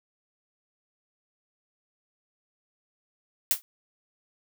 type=noise with exponential decay; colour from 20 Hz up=blue; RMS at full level=-18 dBFS; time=3.51-3.62 s; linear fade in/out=0 ms; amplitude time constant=22 ms; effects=none